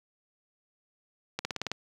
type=accelerating click train; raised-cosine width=0.2 ms; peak=-14 dBFS; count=7; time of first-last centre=1.39-1.716 s; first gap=60 ms; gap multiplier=0.96; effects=high-pass 80 Hz 12 dB/octave + 9-bit